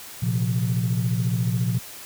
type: chord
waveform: sine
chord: Bb suspended second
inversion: none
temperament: equal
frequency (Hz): 116.54 / 130.81 / 174.61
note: Bb2 / C3 / F3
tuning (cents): 0 / 0 / 0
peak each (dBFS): -22 / -25 / -25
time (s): 0.22-1.79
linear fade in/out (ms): 10
effects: tanh soft clip ceiling -14 dBFS + white hiss -40 dBFS RMS until 2.05 s